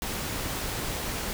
pink noise, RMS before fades -32 dBFS, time 0.02-1.33 s, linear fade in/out 0 ms, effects none

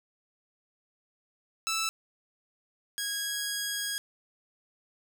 10% pulse tone pair in turn, 1318.5 / 1650.2 Hz, E6 / G#6, 0 / -12 cents, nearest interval major third, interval 388 cents, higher second, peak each -20 / -22 dBFS, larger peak first, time 1.67-1.89 / 2.98-3.98 s, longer second, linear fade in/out 0 ms, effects none

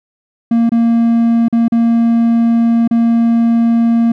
triangle tone with dropouts, 231.7 Hz, A#3, 10 cents flat, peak -6 dBFS, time 0.51-4.12 s, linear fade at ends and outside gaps 5 ms, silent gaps 0.694-0.718 / 1.484-1.526 / 1.682-1.721 / 2.877-2.91 s, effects none

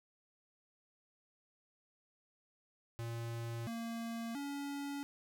square tone with pitch steps, 116.3 / 230.2 / 282.8 Hz, A#2 / A#3 / C#4, -4 / -22 / +35 cents, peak -40 dBFS, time 2.99-5.03 s, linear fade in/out 0 ms, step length 680 ms, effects none

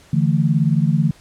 sine chord, D suspended second, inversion none, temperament just, 146.83 / 165.19 / 220.2 Hz, D3 / E3 / A3, 0 / +4 / +2 cents, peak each -17 / -17 / -21 dBFS, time 0.13-1.11 s, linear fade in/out 5 ms, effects pink hiss -49 dBFS RMS until 1.2 s + low-pass 10000 Hz 12 dB/octave

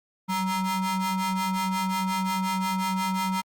35% pulse ring-modulated tone, 374.8 Hz, F#4, 22 cents sharp, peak -20 dBFS, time 0.28-3.42 s, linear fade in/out 20 ms, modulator 565 Hz, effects Opus 48 kbps

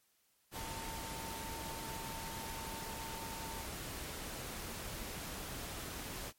sine tone in noise, 901 Hz, A5, 41 cents sharp, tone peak -47 dBFS, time 0.53-3.66 s, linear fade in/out 50 ms, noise pink, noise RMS -44 dBFS, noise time 0.51-6.33 s, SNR -6 dB, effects white hiss -74 dBFS RMS until 6.38 s + MP3 64 kbps

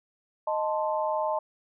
sine chord, A diminished, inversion second, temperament equal, 622.3 / 880 / 1046.5 Hz, Eb5 / A5 / C6, 0 / 0 / 0 cents, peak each -28 / -29 / -33 dBFS, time 0.47-1.39 s, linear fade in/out 5 ms, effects none

